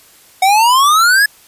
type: exponential sweep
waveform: square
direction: up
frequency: 740 to 1722 Hz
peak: -8 dBFS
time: 0.42-1.26 s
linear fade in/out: 5 ms
effects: white hiss -45 dBFS RMS until 1.47 s + resampled to 32000 Hz